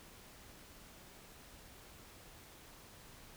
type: silence
effects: pink hiss -57 dBFS RMS until 3.36 s